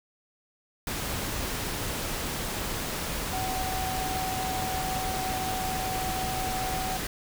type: tone in noise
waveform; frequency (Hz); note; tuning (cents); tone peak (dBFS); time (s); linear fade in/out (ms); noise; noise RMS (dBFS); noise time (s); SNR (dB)
sine; 752; F#5; +28; -31; 3.33-6.97; 2; pink; -32; 0.87-7.07; -2
effects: none